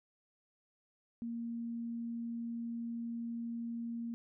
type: tone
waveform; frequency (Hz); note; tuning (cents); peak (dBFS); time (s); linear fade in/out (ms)
sine; 233.1; A#3; 0; -37; 1.22-4.14; 0
effects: none